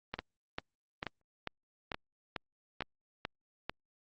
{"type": "two click trains", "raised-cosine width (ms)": 0.3, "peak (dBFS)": [-19, -20], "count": [9, 4], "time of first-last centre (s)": [[0.14, 3.696], [0.19, 2.822]], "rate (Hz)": [2.25, 1.14], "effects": ["low-pass 5000 Hz 12 dB/octave", "Opus 24 kbps"]}